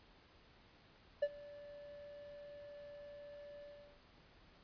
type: tone with ADSR envelope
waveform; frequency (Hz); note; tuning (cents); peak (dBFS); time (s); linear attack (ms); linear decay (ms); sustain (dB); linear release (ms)
triangle; 580; D5; -22; -27; 1.22-4.01; 9; 49; -22; 380
effects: pink hiss -65 dBFS RMS until 4.63 s + resampled to 11025 Hz